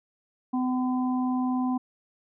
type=harmonic tone; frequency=253.7 Hz; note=B3; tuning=47 cents sharp; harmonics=1 / 3 / 4; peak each=-24 / -34 / -36 dBFS; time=0.53-1.78 s; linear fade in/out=10 ms; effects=none